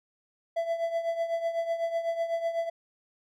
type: tone with tremolo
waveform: triangle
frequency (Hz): 668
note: E5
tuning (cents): +23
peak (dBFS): -22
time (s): 0.56-2.7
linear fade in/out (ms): 10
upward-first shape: triangle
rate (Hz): 8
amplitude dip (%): 75
effects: none